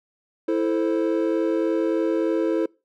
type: chord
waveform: triangle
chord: A minor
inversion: second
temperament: equal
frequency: 329.6 / 440 / 523.3 Hz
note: E4 / A4 / C5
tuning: 0 / 0 / 0 cents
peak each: -20 / -23 / -25 dBFS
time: 0.48-2.66 s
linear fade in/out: 5 ms
effects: noise-tail reverb RT60 0.3 s tail -25 dB re dry